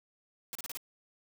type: noise bursts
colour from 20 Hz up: white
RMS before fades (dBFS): -40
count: 5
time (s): 0.53-0.772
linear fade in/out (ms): 0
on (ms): 22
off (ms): 33
effects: none